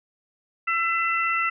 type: harmonic tone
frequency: 671 Hz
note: E5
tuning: 31 cents sharp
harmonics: 2 / 3 / 4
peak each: -24 / -26 / -27 dBFS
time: 0.67-1.5 s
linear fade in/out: 10 ms
effects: none